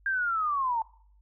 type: linear sweep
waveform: sine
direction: down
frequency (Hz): 1611 to 879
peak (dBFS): -25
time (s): 0.06-0.82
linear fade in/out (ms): 2
effects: noise-tail reverb RT60 0.6 s tail -23 dB re dry + added 50 Hz sine -57 dBFS peak until 1.21 s